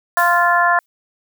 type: harmonic tone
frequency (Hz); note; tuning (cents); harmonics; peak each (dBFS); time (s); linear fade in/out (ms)
348; F4; -6; 2 / 3 / 4 / 5; -17 / -16 / -19 / -17; 0.17-0.79; 2
type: noise with exponential decay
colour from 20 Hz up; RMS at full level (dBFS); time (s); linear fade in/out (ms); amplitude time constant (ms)
blue; -27; 0.17-0.86; 0; 150
effects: none